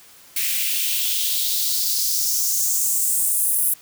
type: noise with high-pass filter sweep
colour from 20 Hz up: blue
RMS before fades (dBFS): -21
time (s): 0.36-3.74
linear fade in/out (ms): 5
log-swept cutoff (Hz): 2200 to 11000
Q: 2.9
effects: white hiss -48 dBFS RMS until 3.81 s